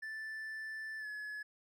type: tone with pitch glide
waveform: triangle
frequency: 1760 to 1702 Hz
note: A6 to G#6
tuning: 0 to +42 cents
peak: -39 dBFS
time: 0.02-1.43 s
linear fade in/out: 10 ms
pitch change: -58 cents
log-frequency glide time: 0.99-1.07 s
effects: none